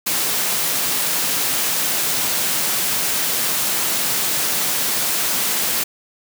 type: high-pass noise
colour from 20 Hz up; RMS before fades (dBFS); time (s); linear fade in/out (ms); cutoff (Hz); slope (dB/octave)
white; -20; 0.06-5.84; 10; 110; 48
effects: none